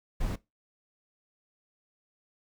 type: noise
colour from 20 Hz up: brown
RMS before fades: -30 dBFS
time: 0.2-0.36 s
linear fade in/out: 10 ms
effects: noise-tail reverb RT60 0.2 s tail -19 dB re dry